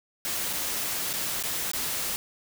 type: noise with dropouts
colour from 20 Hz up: white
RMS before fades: -30 dBFS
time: 0.25-2.16 s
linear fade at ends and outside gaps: 0 ms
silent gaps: 0.529-0.534 / 1.131-1.137 / 1.426-1.437 / 1.716-1.734 s
effects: none